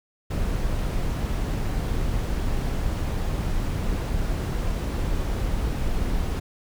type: noise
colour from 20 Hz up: brown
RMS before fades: -25 dBFS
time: 0.3-6.4 s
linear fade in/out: 10 ms
effects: none